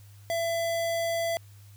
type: tone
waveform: square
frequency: 670 Hz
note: E5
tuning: 28 cents sharp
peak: -27 dBFS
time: 0.3-1.37 s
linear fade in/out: 0 ms
effects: added 101 Hz sine -48 dBFS peak until 1.76 s + white hiss -60 dBFS RMS until 1.76 s